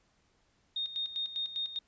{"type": "tone with tremolo", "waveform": "sine", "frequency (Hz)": 3690, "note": "A#7", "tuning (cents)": -18, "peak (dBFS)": -31, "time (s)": [0.76, 1.79], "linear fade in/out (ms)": 5, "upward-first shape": "square", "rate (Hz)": 5, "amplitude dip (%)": 70, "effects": ["pink hiss -71 dBFS RMS until 1.87 s", "resampled to 16000 Hz"]}